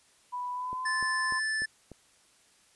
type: tone with pitch glide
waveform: sine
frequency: 987.8 to 1035.7 Hz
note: B5 to C6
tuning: 0 to -18 cents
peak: -32 dBFS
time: 0.32-1.4 s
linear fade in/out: 20 ms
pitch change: +82 cents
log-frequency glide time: 0.52-0.94 s
type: click train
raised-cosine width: 2 ms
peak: -31 dBFS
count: 5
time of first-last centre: 0.73-1.917 s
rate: 3.37 Hz
type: tone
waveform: square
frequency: 1752 Hz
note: A6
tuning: 8 cents flat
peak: -29 dBFS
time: 0.85-1.66 s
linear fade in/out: 10 ms
effects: white hiss -63 dBFS RMS until 2.75 s + resampled to 24000 Hz